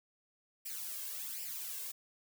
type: noise with flanger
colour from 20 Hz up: blue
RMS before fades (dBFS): -42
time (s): 0.65-1.92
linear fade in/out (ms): 10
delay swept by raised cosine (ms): 0.39 to 1.89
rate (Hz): 1.3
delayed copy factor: +0.7
effects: none